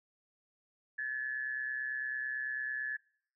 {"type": "tone with amplitude modulation", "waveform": "sine", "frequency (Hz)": 1718, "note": "A6", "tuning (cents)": -42, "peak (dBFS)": -31, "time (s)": [0.98, 2.97], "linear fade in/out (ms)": 10, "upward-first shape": "sine", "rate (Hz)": 129, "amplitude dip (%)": 60, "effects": ["noise-tail reverb RT60 0.6 s tail -24 dB re dry"]}